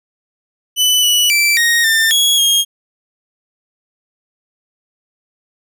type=tone with pitch steps; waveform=sawtooth; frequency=2992 / 2949 / 2334 / 1868 / 1794 / 3335 / 3248 Hz; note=F#7 / F#7 / D7 / A#6 / A6 / G#7 / G#7; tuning=+19 / -6 / -11 / +3 / +33 / +7 / -39 cents; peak=-7 dBFS; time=0.76-2.65 s; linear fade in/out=50 ms; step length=270 ms; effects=none